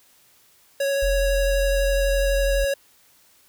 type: tone with vibrato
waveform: square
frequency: 554.4 Hz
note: C#5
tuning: in tune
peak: -21 dBFS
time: 0.8-2.74 s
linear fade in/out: 5 ms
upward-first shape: sine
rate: 12 Hz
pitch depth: 10 cents each way
type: tone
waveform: sine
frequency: 43.65 Hz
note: F1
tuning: in tune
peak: -21 dBFS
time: 1.02-2.65 s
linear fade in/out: 10 ms
effects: white hiss -57 dBFS RMS until 3.48 s